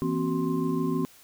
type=tone cluster; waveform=sine; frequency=166.1 / 239 / 265.5 / 374 / 1052 Hz; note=E3 / A#3 / C4 / F#4 / C6; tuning=+13 / +43 / +25 / +19 / +9 cents; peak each=-30 / -31 / -28 / -31 / -37 dBFS; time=0.02-1.05 s; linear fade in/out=0 ms; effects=white hiss -54 dBFS RMS until 1.23 s